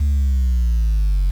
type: linear sweep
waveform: sine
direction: down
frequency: 73.42 to 44.64 Hz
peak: -11 dBFS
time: 0-1.31 s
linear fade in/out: 10 ms
effects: tanh soft clip ceiling -13 dBFS + 7-bit